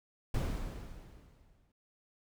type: noise with exponential decay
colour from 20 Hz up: brown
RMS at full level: -31 dBFS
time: 0.34-1.72 s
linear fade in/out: 5 ms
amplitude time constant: 300 ms
effects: none